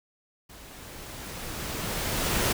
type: noise with level ramp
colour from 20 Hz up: pink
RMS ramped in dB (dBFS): -48 to -24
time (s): 0.49-2.53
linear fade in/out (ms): 10
effects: none